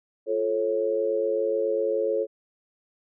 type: chord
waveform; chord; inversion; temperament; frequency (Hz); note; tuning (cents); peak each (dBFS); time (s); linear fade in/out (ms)
sine; F augmented; none; just; 349.2 / 436.5 / 545.7; F4 / A4 / C#5; 0 / -14 / -27; -31 / -25 / -26; 0.26-2.27; 50
effects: none